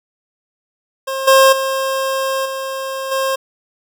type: tone with level steps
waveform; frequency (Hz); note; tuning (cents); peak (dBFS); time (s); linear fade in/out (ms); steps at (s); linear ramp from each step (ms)
25% pulse; 534; C5; +35; -16 / -3 / -13 / -18 / -12; 1.07-3.36; 10; 1.27 / 1.52 / 2.45 / 3.11; 10
effects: none